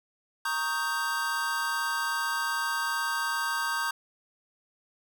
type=chord; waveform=square; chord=Eb dominant seventh; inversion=second; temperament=equal; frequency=932.3 / 1108.7 / 1244.5 / 1568 Hz; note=Bb5 / Db6 / Eb6 / G6; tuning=0 / 0 / 0 / 0 cents; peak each=-35 / -36 / -36 / -31 dBFS; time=0.45-3.91 s; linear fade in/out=5 ms; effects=none